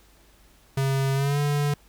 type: tone with pitch glide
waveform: square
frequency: 135.6 to 145.33 Hz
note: C#3 to D3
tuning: -38 to -18 cents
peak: -22 dBFS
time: 0.77-1.74 s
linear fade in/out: 5 ms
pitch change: +120 cents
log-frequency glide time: 1.14-1.39 s
effects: added 50 Hz sine -57 dBFS peak until 1.88 s + pink hiss -58 dBFS RMS until 1.88 s